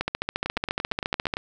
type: two click trains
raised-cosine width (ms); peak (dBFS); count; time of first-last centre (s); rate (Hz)
0.3; -12 / -9; 9 / 20; 0.46-1.369 / 0.01-1.339; 8.8 / 14.3
effects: none